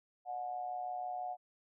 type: tone with amplitude modulation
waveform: sine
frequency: 728 Hz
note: F#5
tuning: 28 cents flat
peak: -34 dBFS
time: 0.25-1.37 s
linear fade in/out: 50 ms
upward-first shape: sine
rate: 126 Hz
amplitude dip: 65%
effects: none